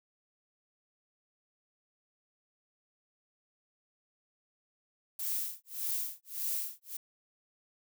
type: noise with tremolo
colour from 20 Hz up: violet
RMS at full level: -33 dBFS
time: 5.19-6.97 s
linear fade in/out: 5 ms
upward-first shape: sine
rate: 1.7 Hz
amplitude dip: 100%
effects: none